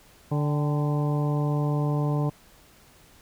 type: harmonic tone with a mistuned harmonic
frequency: 146.83 Hz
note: D3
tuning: in tune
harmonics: 1 / 2 / 3 / 4 / 5 / 6 / 7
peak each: -23 / -31 / -34 / -36 / -38 / -40 / -39 dBFS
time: 0.31-2.3 s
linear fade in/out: 10 ms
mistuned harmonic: 5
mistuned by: +69 cents
effects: pink hiss -55 dBFS RMS until 3.21 s